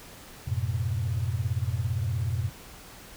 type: tone cluster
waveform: sine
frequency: 89.4 / 107.5 / 124.7 Hz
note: F2 / A2 / B2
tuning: +41 / -40 / +17 cents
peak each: -30 dBFS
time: 0.47-2.5 s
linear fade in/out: 10 ms
effects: pink hiss -47 dBFS RMS until 3.16 s